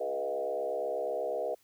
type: tone with frequency modulation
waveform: sine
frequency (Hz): 554.4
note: C#5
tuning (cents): 0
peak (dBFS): -30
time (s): 0-1.55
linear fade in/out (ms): 10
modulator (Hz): 68.2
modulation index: 2.1
effects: white hiss -67 dBFS RMS until 1.63 s